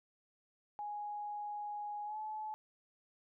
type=tone with pitch glide; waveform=sine; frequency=830.6 to 860.4 Hz; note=G#5 to A5; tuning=0 to -39 cents; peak=-39 dBFS; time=0.79-2.54 s; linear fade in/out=0 ms; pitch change=+61 cents; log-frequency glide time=2.05-2.17 s; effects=none